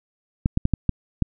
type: clicks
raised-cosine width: 5 ms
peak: -6 dBFS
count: 6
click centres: 0.459 / 0.574 / 0.654 / 0.737 / 0.893 / 1.223 s
effects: none